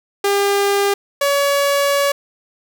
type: tone pair in turn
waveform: sawtooth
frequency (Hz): 401.2 / 564.9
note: G4 / C#5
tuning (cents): +40 / +33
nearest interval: tritone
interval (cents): 593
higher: second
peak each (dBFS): -10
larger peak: neither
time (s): 0.24-0.94 / 1.21-2.12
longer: second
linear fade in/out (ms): 5
effects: none